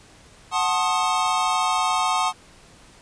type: chord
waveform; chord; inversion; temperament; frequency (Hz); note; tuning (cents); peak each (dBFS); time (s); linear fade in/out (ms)
square; F# diminished seventh; none; equal with one note detuned; 740 / 880 / 1067.9 / 1244.5; F#5 / A5 / C6 / Eb6; 0 / 0 / +35 / 0; -26; 0.51-2.33; 50
effects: pink hiss -50 dBFS RMS until 3.01 s + resampled to 22050 Hz